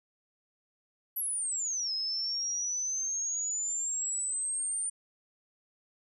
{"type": "exponential two-way sweep", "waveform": "sine", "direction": "down then up", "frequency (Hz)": [11840, 5100, 9040], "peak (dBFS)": -30, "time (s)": [1.16, 4.9], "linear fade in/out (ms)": 10, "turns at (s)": 1.93, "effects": []}